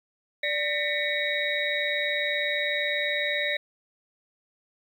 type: tone cluster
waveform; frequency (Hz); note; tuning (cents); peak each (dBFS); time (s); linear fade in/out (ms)
sine; 587 / 1819 / 1983 / 2235 / 3811; D5 / A#6 / B6 / C#7 / A#7; -1 / -43 / +7 / +14 / +38; -31; 0.43-3.57; 5
effects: 9-bit